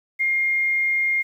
sine tone, 2125 Hz, C7, 26 cents sharp, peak -18 dBFS, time 0.19-1.23 s, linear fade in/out 20 ms, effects 9-bit

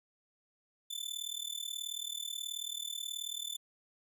sawtooth tone with amplitude modulation, 3520 Hz, A7, in tune, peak -31 dBFS, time 0.9-3.57 s, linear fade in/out 10 ms, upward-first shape sine, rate 38.5 Hz, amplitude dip 90%, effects none

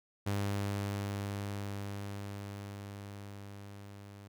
sawtooth tone with level ramp, 100.6 Hz, G2, 45 cents sharp, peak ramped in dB -27 to -45 dBFS, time 0.26-4.28 s, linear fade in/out 10 ms, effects none

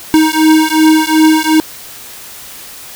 square beating tone pair, 312.9 / 315.6 Hz, D#4 / D#4, +10 / +25 cents, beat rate 2.7 Hz, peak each -10 / -10 dBFS, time 0.14-1.6 s, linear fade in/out 0 ms, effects white hiss -31 dBFS RMS until 2.95 s

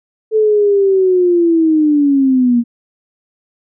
sine linear sweep, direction down, 440 to 233.1 Hz, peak -8 dBFS, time 0.31-2.64 s, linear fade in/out 50 ms, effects none

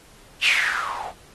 violet noise with low-pass filter sweep, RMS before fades -23 dBFS, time 0.41-1.14 s, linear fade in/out 50 ms, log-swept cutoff 2900 to 660 Hz, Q 7.5, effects pink hiss -51 dBFS RMS until 1.34 s + AAC 32 kbps

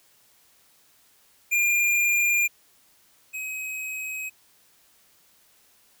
square tone pair in turn, 2404 / 2537 Hz, D7 / D#7, +40 / +33 cents, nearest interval minor second, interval 93 cents, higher second, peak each -20 / -31 dBFS, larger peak first, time 1.51-2.48 / 3.33-4.3 s, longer neither, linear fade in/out 20 ms, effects white hiss -60 dBFS RMS until 6 s

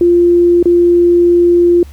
sine tone with dropouts, 347.8 Hz, F4, 7 cents flat, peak -5 dBFS, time 0.01-1.83 s, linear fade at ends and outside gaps 2 ms, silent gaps 0.628-0.656 s, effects added 71 Hz sine -30 dBFS peak until 1.92 s + pink hiss -45 dBFS RMS until 1.92 s

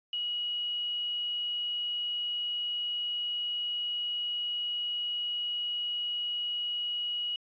sine tone with quantisation, 2910 Hz, F#7, 29 cents flat, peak -30 dBFS, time 0.13-7.36 s, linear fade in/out 2 ms, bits 9, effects resampled to 11025 Hz

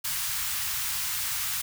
white band-stop noise, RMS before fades -30 dBFS, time 0.04-1.62 s, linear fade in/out 10 ms, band 140 to 980 Hz, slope 24 dB/octave, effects none

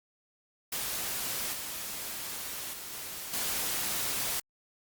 white noise with level steps, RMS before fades -34 / -38 / -42 / -40 / -32 dBFS, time 0.72-4.4 s, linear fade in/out 5 ms, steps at 1.53 / 2.73 / 2.92 / 3.33 s, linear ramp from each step 5 ms, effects Opus 48 kbps

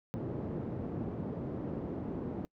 pink band-pass noise, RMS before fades -38 dBFS, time 0.14-2.45 s, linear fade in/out 0 ms, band 130 to 390 Hz, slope 12 dB/octave, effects noise-tail reverb RT60 0.1 s tail -25 dB re dry

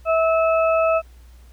harmonic tone, 650 Hz, E5, 24 cents flat, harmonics 1 / 2 / 4, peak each -16 / -22 / -28 dBFS, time 0.05-1.02 s, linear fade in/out 50 ms, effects added 60 Hz sine -43 dBFS peak until 1.52 s + pink hiss -57 dBFS RMS until 1.52 s

